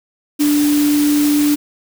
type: tone in noise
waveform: sine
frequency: 293.7 Hz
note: D4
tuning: in tune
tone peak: -11 dBFS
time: 0.39-1.56 s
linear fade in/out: 20 ms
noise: white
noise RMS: -24 dBFS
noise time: 0.39-1.56 s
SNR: +10 dB
effects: none